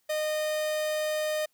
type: tone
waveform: 45% pulse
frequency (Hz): 614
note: D#5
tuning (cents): -23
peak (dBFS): -27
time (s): 0.09-1.46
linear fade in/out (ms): 10
effects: white hiss -72 dBFS RMS until 1.53 s